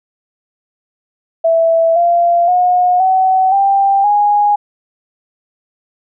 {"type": "tone with pitch steps", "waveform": "sine", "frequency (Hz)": [659.3, 689.7, 721.5, 754.7, 789.5, 825.9], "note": ["E5", "F5", "F#5", "F#5", "G5", "G#5"], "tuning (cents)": [0, -22, -44, 34, 12, -10], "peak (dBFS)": -8, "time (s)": [1.44, 4.56], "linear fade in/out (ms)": 10, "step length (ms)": 520, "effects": []}